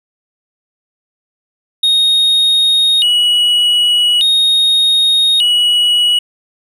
triangle tone with vibrato, 3300 Hz, G#7, 12 cents flat, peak -7 dBFS, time 1.83-6.19 s, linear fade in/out 5 ms, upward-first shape square, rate 0.42 Hz, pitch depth 210 cents each way, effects none

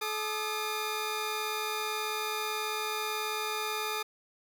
15% pulse tone pair together, 430 / 1211.7 Hz, A4 / D#6, -40 / -46 cents, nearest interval octave + tritone, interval 1794 cents, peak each -28 dBFS, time 0.01-4.03 s, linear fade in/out 10 ms, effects none

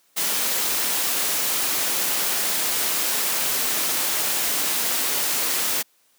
white noise, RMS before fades -23 dBFS, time 0.16-5.83 s, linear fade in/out 20 ms, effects white hiss -62 dBFS RMS until 6.18 s + high-pass 200 Hz 12 dB/octave

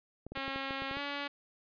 clicks, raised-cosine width 2 ms, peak -30 dBFS, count 9, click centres 0.266 / 0.32 / 0.374 / 0.48 / 0.56 / 0.708 / 0.821 / 0.912 / 0.97 s
5% pulse tone with pitch glide, 271.1 to 284.7 Hz, C#4 to C#4, -38 to +46 cents, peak -24 dBFS, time 0.35-1.28 s, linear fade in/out 10 ms, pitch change +84 cents, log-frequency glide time 0.92-0.99 s
effects resampled to 11025 Hz

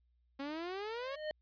sawtooth exponential sweep, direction up, 270 to 570 Hz, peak -35 dBFS, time 0.39-1.16 s, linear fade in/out 10 ms
square tone with exponential growth, 613 Hz, D#5, 26 cents flat, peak -35 dBFS, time 0.85-1.31 s, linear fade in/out 0 ms, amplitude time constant 98 ms
effects added 60 Hz sine -70 dBFS peak until 1.41 s + resampled to 11025 Hz

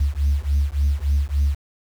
sine beating tone pair, 69.3 / 72.8 Hz, C#2 / D2, 0 / -15 cents, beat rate 3.5 Hz, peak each -19 dBFS, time 0-1.55 s, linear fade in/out 10 ms, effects tanh soft clip ceiling -12 dBFS + 7-bit

